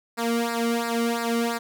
sawtooth tone with flanger, 233.1 Hz, A#3, in tune, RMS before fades -25 dBFS, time 0.17-1.59 s, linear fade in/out 20 ms, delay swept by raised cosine 0.31 to 1.21 ms, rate 2.9 Hz, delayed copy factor -0.9, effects none

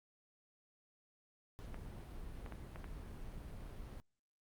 brown noise, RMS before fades -48 dBFS, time 1.59-4 s, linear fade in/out 0 ms
clicks, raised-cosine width 0.5 ms, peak -34 dBFS, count 5, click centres 1.744 / 2.462 / 2.523 / 2.759 / 2.843 s
effects Opus 48 kbps

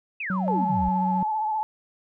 sine exponential sweep, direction down, 2727 to 53.7 Hz, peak -28 dBFS, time 0.2-0.89 s, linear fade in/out 5 ms
triangle tone with pitch glide, 187.6 to 185.66 Hz, F#3 to F#3, +24 to +6 cents, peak -22 dBFS, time 0.3-1.23 s, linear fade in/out 2 ms, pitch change -18 cents, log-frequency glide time 0.77-0.88 s
sine tone with vibrato, 864 Hz, A5, 32 cents flat, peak -23 dBFS, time 0.48-1.63 s, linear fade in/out 0 ms, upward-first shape sine, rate 15 Hz, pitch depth 38 cents each way
effects none

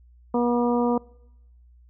harmonic tone, 240.8 Hz, B3, 44 cents flat, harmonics 1 / 2 / 3 / 4 / 5, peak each -22 / -24 / -30 / -29 / -35 dBFS, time 0.34-0.98 s, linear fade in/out 5 ms, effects noise-tail reverb RT60 0.9 s tail -25 dB re dry + added 60 Hz sine -50 dBFS peak until 1.89 s

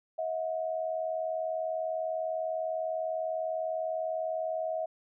sine tone pair together, 640 / 720 Hz, D#5 / F#5, +49 / -47 cents, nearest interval major second, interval 204 cents, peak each -31 / -36 dBFS, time 0.18-4.86 s, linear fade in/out 10 ms, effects none

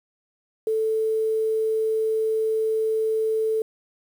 sine tone with quantisation, 440 Hz, A4, in tune, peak -20 dBFS, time 0.67-3.62 s, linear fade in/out 2 ms, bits 8, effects none

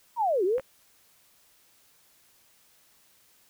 sine linear two-way sweep, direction down then up, 987.8 to 346.5 to 550 Hz, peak -22 dBFS, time 0.16-0.61 s, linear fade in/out 50 ms, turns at 0.44 s
clicks, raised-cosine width 0.5 ms, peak -25 dBFS, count 2, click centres 0.582 / 0.597 s
effects white hiss -62 dBFS RMS until 3.49 s

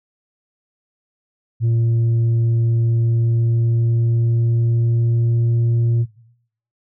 sine tone with pitch glide, 115.6 to 116.94 Hz, A#2 to A#2, -14 to +6 cents, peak -11 dBFS, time 1.6-6.06 s, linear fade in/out 50 ms, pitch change +20 cents, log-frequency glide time 2.9-5.57 s, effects noise-tail reverb RT60 0.7 s tail -19 dB re dry + tanh soft clip ceiling -13 dBFS

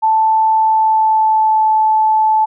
sine tone with pitch glide, 880 to 870.4 Hz, A5 to A5, 0 to -19 cents, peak -9 dBFS, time 0.02-2.46 s, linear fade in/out 20 ms, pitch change -19 cents, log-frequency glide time 0.54-1.68 s, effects none

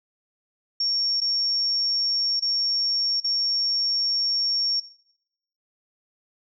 sine tone with dropouts, 5510 Hz, F8, 24 cents flat, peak -21 dBFS, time 0.8-4.8 s, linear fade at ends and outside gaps 5 ms, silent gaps 1.204-1.215 / 2.397-2.422 / 3.202-3.243 s, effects noise-tail reverb RT60 0.8 s tail -20 dB re dry

